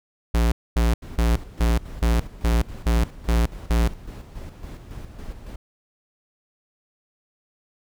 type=tone bursts; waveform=square; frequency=57.6 Hz; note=A#1; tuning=20 cents flat; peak=-17 dBFS; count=9; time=0.34-3.88 s; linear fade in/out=5 ms; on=180 ms; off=240 ms
type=noise with tremolo; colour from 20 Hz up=brown; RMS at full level=-35 dBFS; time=1.02-5.56 s; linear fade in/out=5 ms; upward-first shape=square; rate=3.6 Hz; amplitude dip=50%
effects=none